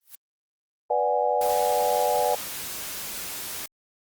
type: noise with exponential growth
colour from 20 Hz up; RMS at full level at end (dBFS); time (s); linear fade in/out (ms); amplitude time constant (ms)
blue; -38; 0.01-0.15; 0; 30
type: chord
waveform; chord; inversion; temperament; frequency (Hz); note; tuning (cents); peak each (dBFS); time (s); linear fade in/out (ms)
sine; G# half-diminished seventh; first; equal; 493.9 / 587.3 / 740 / 830.6; B4 / D5 / F#5 / G#5; 0 / 0 / 0 / 0; -26; 0.9-2.35; 5
type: noise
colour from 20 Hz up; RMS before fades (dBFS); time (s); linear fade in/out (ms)
white; -34; 1.41-3.66; 2
effects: Opus 32 kbps